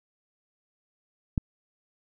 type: click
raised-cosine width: 5 ms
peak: -12 dBFS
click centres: 1.378 s
effects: none